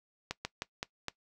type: slowing click train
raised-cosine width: 0.2 ms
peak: -17 dBFS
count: 5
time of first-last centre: 0.31-1.083 s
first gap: 140 ms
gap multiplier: 1.22
effects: noise-tail reverb RT60 0.1 s tail -20 dB re dry